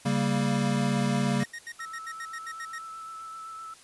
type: chord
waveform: square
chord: G diminished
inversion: second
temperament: equal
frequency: 138.59 / 196 / 233.1 Hz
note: Db3 / G3 / Bb3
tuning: 0 / 0 / 0 cents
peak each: -29 dBFS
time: 0.05-1.44 s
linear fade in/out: 10 ms
type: tone bursts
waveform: 45% pulse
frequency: 1864.7 Hz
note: A#6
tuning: in tune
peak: -36 dBFS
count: 11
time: 1.4-2.785 s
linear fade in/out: 5 ms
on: 55 ms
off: 78 ms
type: tone with vibrato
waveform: sine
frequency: 1317 Hz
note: E6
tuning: 2 cents flat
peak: -38 dBFS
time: 1.79-3.74 s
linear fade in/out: 5 ms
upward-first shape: sine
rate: 7.8 Hz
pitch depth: 15 cents each way
effects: white hiss -53 dBFS RMS until 3.83 s + resampled to 24000 Hz